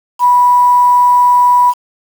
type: tone with quantisation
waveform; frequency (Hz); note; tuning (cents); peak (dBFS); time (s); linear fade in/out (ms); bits
sine; 982; B5; -10; -5; 0.19-1.74; 50; 5
effects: none